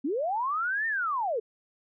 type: linear two-way sweep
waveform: sine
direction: up then down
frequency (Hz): 246.9 to 1840 to 408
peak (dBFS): -26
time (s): 0.04-1.4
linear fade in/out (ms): 10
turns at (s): 0.87
effects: none